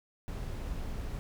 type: noise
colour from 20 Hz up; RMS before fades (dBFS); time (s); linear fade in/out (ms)
brown; -37; 0.28-1.19; 0
effects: none